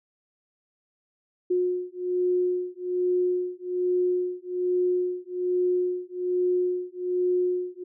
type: beating tone pair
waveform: sine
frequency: 360.3 / 361.5 Hz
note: F#4 / F#4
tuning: -46 / -40 cents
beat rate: 1.2 Hz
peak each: -26 dBFS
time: 1.5-7.84 s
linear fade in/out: 10 ms
effects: none